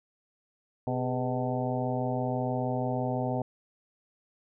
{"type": "harmonic tone with a mistuned harmonic", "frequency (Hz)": 126.1, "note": "B2", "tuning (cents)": 36, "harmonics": [1, 2, 3, 4, 5, 6, 7], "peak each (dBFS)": [-32, -33, -38, -36, -35, -36, -40], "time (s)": [0.87, 3.42], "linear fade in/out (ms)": 2, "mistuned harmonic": 3, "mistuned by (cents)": 110, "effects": []}